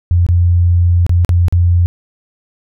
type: tone with dropouts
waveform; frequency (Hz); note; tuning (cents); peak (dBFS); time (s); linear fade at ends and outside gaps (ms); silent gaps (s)
sine; 87.31; F2; 0; -7; 0.11-1.86; 0; 0.265-0.288 / 1.065-1.094 / 1.248-1.292 / 1.483-1.525
effects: none